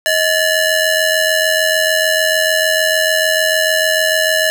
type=ring-modulated tone; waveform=sawtooth; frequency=1174.7 Hz; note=D6; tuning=in tune; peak=-5 dBFS; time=0.06-4.5 s; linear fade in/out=0 ms; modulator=544 Hz; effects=none